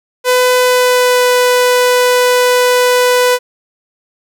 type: tone with pitch glide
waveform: sawtooth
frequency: 501 to 496.4 Hz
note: B4 to B4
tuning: +25 to +9 cents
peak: -4 dBFS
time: 0.24-3.39 s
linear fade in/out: 50 ms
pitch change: -16 cents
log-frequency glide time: 0.57-1.29 s
effects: none